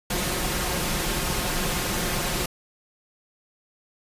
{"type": "noise with comb filter", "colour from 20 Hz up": "pink", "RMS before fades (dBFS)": -26, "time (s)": [0.1, 2.46], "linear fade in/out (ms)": 5, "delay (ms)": 5.6, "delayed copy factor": 0.5, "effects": ["resampled to 32000 Hz"]}